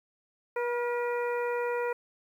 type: harmonic tone with a mistuned harmonic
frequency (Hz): 482.4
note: B4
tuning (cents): -41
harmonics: 1 / 2 / 3 / 4 / 5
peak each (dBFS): -29 / -35 / -39 / -41 / -43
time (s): 0.56-1.93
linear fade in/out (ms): 5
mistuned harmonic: 3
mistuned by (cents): -33
effects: 10-bit